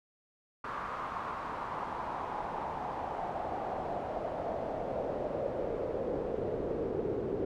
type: noise with band-pass filter sweep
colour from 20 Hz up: brown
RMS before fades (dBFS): -36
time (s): 0.64-7.45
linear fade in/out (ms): 5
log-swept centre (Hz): 1200 to 400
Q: 3.5
effects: none